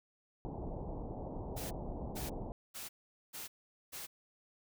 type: low-pass noise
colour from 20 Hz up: pink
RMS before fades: -42 dBFS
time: 0.45-2.52 s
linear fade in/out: 0 ms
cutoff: 880 Hz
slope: 48 dB/octave
type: noise bursts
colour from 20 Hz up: white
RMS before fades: -45 dBFS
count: 5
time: 1.56-4.07 s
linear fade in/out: 20 ms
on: 150 ms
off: 440 ms
effects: none